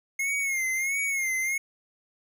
square tone with vibrato, 2152 Hz, C7, 48 cents sharp, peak -26 dBFS, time 0.19-1.58 s, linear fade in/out 5 ms, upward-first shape sine, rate 1.5 Hz, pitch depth 78 cents each way, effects none

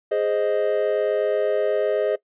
triangle chord, Ab major, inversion none, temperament equal, 415.3 / 523.3 / 622.3 Hz, Ab4 / C5 / Eb5, 0 / 0 / 0 cents, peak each -21 / -23 / -21 dBFS, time 0.11-2.16 s, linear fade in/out 10 ms, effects noise-tail reverb RT60 0.1 s tail -20 dB re dry + resampled to 8000 Hz

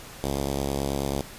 5% pulse tone with notch filter, 69.3 Hz, C#2, in tune, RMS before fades -28 dBFS, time 0.24-1.21 s, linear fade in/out 0 ms, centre 1700 Hz, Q 0.53, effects pink hiss -43 dBFS RMS until 1.38 s + resampled to 32000 Hz

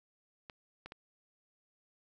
clicks, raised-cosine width 0.3 ms, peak -30 dBFS, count 3, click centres 0.498 / 0.86 / 0.921 s, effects none

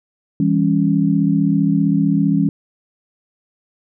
sine chord, C# diminished, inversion first, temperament equal with one note detuned, 164.81 / 200.2 / 277.2 Hz, E3 / G3 / C#4, 0 / +37 / 0 cents, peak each -17 dBFS, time 0.4-2.49 s, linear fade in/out 2 ms, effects none

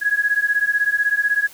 sine beating tone pair, 1661.2 / 1677.2 Hz, G#6 / G#6, 0 / +17 cents, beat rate 16 Hz, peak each -19 dBFS, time 0.01-1.48 s, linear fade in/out 20 ms, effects white hiss -44 dBFS RMS until 1.53 s

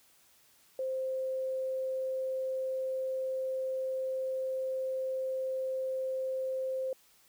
sine tone, 523.3 Hz, C5, in tune, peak -31 dBFS, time 0.79-6.93 s, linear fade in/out 2 ms, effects white hiss -64 dBFS RMS until 7.28 s

